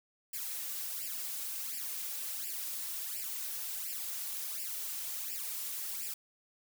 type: noise with flanger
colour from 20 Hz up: blue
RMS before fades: -39 dBFS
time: 0.33-6.14 s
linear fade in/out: 5 ms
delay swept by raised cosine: 0.39 to 3.59 ms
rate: 1.4 Hz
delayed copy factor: +1
effects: none